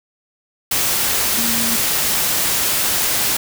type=tone in noise; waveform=sine; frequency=231.7 Hz; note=A#3; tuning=10 cents flat; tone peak=-24 dBFS; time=1.38-1.76 s; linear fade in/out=5 ms; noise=white; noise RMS=-18 dBFS; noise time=0.71-3.37 s; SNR=-9 dB; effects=none